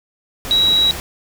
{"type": "tone in noise", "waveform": "sine", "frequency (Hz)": 3872, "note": "B7", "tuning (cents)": -35, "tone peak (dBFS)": -11, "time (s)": [0.51, 0.91], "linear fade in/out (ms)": 0, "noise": "pink", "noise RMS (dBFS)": -28, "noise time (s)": [0.45, 1], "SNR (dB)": 14, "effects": []}